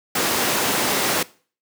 pink high-pass noise, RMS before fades -21 dBFS, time 0.15-1.23 s, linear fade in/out 5 ms, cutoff 250 Hz, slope 12 dB/octave, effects noise-tail reverb RT60 0.4 s tail -20 dB re dry

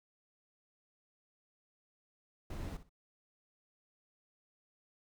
brown noise with echo, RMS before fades -41 dBFS, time 2.5-2.77 s, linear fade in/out 5 ms, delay 62 ms, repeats 2, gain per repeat -13 dB, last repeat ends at 2.894 s, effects none

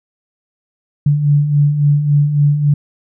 sine beating tone pair, 142.7 / 146.3 Hz, D3 / D3, -49 / -6 cents, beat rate 3.6 Hz, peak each -18 / -10 dBFS, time 1.06-2.74 s, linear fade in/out 5 ms, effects none

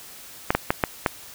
clicks, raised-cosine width 0.5 ms, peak -3 dBFS, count 5, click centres 0.505 / 0.55 / 0.705 / 0.838 / 1.062 s, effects white hiss -43 dBFS RMS until 1.34 s

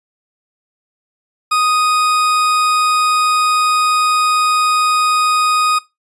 40% pulse tone, 1244.5 Hz, D#6, in tune, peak -11 dBFS, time 1.51-5.79 s, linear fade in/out 10 ms, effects noise-tail reverb RT60 0.2 s tail -19 dB re dry + resampled to 24000 Hz

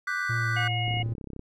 triangle chord, G major seventh, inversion second, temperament equal, 1174.7 / 1480 / 1568 / 1975.5 Hz, D6 / F#6 / G6 / B6, 0 / 0 / 0 / 0 cents, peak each -33 / -28 / -32 / -32 dBFS, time 0.07-0.68 s, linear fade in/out 5 ms
triangle tone with pitch glide, 116.54 to 114.01 Hz, A#2 to A#2, 0 to -38 cents, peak -25 dBFS, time 0.29-1.14 s, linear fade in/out 10 ms, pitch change -38 cents, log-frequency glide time 0.39-0.48 s
harmonic tone, 720 Hz, F#5, 47 cents flat, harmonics 1 / 3 / 4, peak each -33 / -33 / -32 dBFS, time 0.56-1.03 s, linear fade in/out 10 ms
click train, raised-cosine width 3 ms, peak -26 dBFS, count 18, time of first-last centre 0.88-1.394 s, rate 33.1 Hz
effects none

